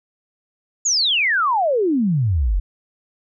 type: exponential sweep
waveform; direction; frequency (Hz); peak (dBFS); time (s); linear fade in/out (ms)
sine; down; 7040 to 41.2; -15; 0.85-2.6; 10
effects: none